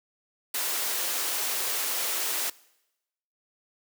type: high-pass noise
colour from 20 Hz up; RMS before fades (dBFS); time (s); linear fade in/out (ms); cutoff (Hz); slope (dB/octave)
white; -29; 0.54-2.5; 5; 320; 24
effects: noise-tail reverb RT60 0.9 s tail -22 dB re dry